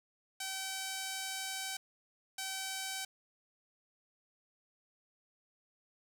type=tone bursts at uneven times; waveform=5% pulse; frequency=768 Hz; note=G5; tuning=36 cents flat; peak=-26 dBFS; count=2; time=0.4-1.77 / 2.38-3.05 s; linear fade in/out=5 ms; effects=10-bit